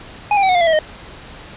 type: tone with pitch steps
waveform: square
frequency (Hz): 830.6 / 796.3 / 763.4 / 731.9 / 701.7 / 672.7 / 644.9 / 618.3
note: G#5 / G5 / G5 / F#5 / F5 / E5 / E5 / D#5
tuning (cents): 0 / +27 / -46 / -19 / +8 / +35 / -38 / -11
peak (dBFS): -12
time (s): 0.31-0.79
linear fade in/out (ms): 2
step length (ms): 60
effects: pink hiss -37 dBFS RMS until 1.56 s + resampled to 8000 Hz